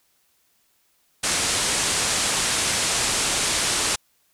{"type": "low-pass noise", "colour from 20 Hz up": "white", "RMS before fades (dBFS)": -23, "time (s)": [1.23, 3.96], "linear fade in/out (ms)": 10, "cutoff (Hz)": 9700, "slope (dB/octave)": 48, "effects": ["white hiss -65 dBFS RMS until 4.33 s"]}